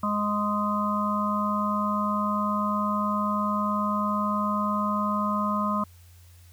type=harmonic tone; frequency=207.7 Hz; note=G#3; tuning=in tune; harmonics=1 / 3 / 5 / 6; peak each=-27 / -34 / -28 / -29 dBFS; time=0.03-5.84 s; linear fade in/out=5 ms; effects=added 87 Hz sine -49 dBFS peak until 6.52 s + white hiss -59 dBFS RMS until 6.52 s